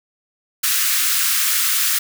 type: high-pass noise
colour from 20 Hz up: white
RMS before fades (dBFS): -18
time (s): 0.63-1.99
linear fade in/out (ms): 10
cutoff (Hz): 1200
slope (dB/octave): 48
effects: none